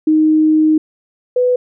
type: tone pair in turn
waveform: sine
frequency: 311.1 / 497.6 Hz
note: D#4 / B4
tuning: 0 / +13 cents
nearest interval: minor sixth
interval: 813 cents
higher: second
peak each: -8 / -10 dBFS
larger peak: first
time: 0.07-0.78 / 1.36-1.56 s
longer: first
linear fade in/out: 5 ms
effects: none